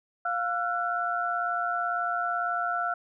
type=tone cluster; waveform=sine; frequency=702 / 1348 / 1466 Hz; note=F5 / E6 / F#6; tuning=+9 / +38 / -16 cents; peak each=-30 / -29 / -33 dBFS; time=0.25-2.94 s; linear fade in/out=5 ms; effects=none